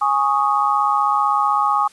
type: chord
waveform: sine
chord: Ab suspended fourth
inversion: none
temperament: equal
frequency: 830.6 / 1108.7 / 1244.5 Hz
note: Ab5 / Db6 / Eb6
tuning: 0 / 0 / 0 cents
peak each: -19 dBFS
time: 0.01-1.88 s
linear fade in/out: 10 ms
effects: white hiss -49 dBFS RMS until 1.92 s + resampled to 24000 Hz